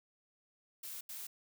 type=noise bursts at uneven times; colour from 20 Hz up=blue; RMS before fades=-45 dBFS; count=2; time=0.83-1.01 / 1.09-1.27 s; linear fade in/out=5 ms; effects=none